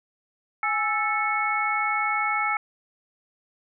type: harmonic tone with a mistuned harmonic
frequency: 440 Hz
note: A4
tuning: in tune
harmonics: 2 / 3 / 4 / 5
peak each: -28 / -26 / -36 / -26 dBFS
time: 0.63-2.57 s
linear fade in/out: 2 ms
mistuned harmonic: 2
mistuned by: -95 cents
effects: none